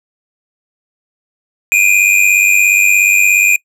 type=tone pair together; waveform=square; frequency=2392 / 2489 Hz; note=D7 / D#7; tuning=+31 / 0 cents; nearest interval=minor second; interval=69 cents; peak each=-11 dBFS; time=1.72-3.56 s; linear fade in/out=0 ms; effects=noise-tail reverb RT60 0.1 s tail -23 dB re dry + low-pass 12000 Hz 12 dB/octave